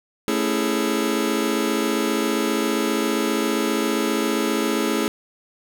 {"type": "chord", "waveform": "sawtooth", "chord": "A major seventh", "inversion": "none", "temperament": "just", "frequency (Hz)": [220, 275, 330, 412.5], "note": ["A3", "C#4", "E4", "G#4"], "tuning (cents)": [0, -14, 2, -12], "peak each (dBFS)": -21, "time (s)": [0.28, 5.08], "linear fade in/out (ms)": 0, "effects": []}